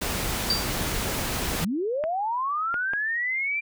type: noise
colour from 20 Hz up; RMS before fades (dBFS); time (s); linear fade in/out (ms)
pink; -28; 0.01-1.65; 10
type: tone with exponential decay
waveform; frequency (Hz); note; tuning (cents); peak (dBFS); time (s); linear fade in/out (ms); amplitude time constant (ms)
sine; 4679; D8; -7; -18; 0.5-0.77; 2; 57
type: linear sweep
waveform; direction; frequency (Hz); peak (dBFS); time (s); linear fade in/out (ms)
sine; up; 139.4 to 2377; -24; 1.61-3.61; 20
type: clicks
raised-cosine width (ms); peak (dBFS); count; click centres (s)
0.5; -18; 3; 2.039 / 2.742 / 2.935
effects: none